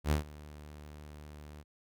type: tone with ADSR envelope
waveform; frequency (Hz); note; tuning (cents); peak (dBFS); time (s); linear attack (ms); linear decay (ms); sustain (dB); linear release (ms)
sawtooth; 74.7; D2; +30; -21; 0.04-1.64; 74; 120; -22; 38
effects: none